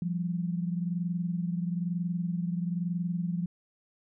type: tone pair together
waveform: sine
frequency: 172 / 193.06 Hz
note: F3 / G3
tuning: -26 / -26 cents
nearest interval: major second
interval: 200 cents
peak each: -29 / -35 dBFS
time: 0.02-3.46 s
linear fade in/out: 2 ms
effects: none